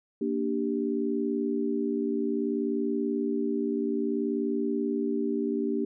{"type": "chord", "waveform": "sine", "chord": "G minor", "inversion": "first", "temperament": "equal", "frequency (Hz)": [233.1, 293.7, 392], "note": ["Bb3", "D4", "G4"], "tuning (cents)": [0, 0, 0], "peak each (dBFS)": -30, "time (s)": [0.21, 5.85], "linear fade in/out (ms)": 5, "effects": []}